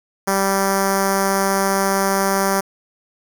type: tone with notch filter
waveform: 5% pulse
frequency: 195.1 Hz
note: G3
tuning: 8 cents flat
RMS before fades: -18 dBFS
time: 0.27-2.61 s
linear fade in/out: 10 ms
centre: 2700 Hz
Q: 0.61
effects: 7-bit